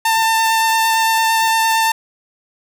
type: tone with vibrato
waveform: sawtooth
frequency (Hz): 896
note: A5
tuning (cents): +31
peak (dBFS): -9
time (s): 0.05-1.92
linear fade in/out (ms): 5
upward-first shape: sine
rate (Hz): 8.8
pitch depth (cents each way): 11
effects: none